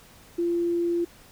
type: tone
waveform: sine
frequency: 343.5 Hz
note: F4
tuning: 29 cents flat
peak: -22 dBFS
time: 0.38-1.05 s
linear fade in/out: 10 ms
effects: pink hiss -52 dBFS RMS until 1.31 s